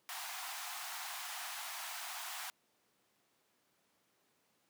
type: high-pass noise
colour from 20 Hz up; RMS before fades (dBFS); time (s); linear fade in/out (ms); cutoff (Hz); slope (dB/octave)
pink; -44; 0.09-2.5; 0; 690; 96
effects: pink hiss -75 dBFS RMS until 4.69 s + high-pass 200 Hz 12 dB/octave